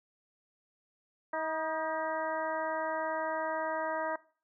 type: harmonic tone with a mistuned harmonic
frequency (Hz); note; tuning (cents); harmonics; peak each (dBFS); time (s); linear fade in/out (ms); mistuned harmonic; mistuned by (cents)
317.9; D#4; +37; 1 / 2 / 3 / 4 / 5 / 6; -44 / -35 / -35 / -41 / -41 / -44; 1.33-4.16; 5; 4; -42
effects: noise-tail reverb RT60 0.4 s tail -19 dB re dry